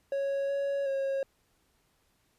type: tone with pitch steps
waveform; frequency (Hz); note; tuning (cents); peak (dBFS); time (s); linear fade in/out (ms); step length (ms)
triangle; 553 / 558 / 544; C#5 / C#5 / C#5; -4 / +11 / -33; -26; 0.12-1.23; 2; 370
effects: pink hiss -71 dBFS RMS until 2.38 s + resampled to 32000 Hz